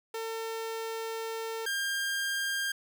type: tone pair in turn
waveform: sawtooth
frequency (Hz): 450 / 1603.6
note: A4 / G6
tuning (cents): +39 / +39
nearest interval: octave + minor seventh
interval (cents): 2200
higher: second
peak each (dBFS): -30 / -26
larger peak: second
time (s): 0.14-1.66 / 1.66-2.72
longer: first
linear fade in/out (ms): 5
effects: none